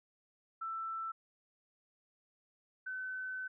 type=tone pair in turn; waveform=sine; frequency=1330 / 1517.8 Hz; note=E6 / F#6; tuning=+15 / +44 cents; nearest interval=major second; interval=229 cents; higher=second; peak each=-37 / -38 dBFS; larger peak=first; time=0.61-1.12 / 2.86-3.48 s; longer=second; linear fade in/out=10 ms; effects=none